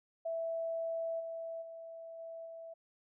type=tone with level steps; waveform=sine; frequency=659.3 Hz; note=E5; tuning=in tune; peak=-34 / -39 / -45 / -43 / -45 dBFS; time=0.25-2.74 s; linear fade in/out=10 ms; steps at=1.19 / 1.61 / 2.18 / 2.45 s; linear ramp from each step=20 ms; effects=none